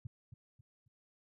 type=tone with echo; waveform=sine; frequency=116.54 Hz; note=A#2; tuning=in tune; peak=-38 dBFS; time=0.05-0.07 s; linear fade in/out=5 ms; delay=270 ms; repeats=3; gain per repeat=-9 dB; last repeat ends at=0.88 s; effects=none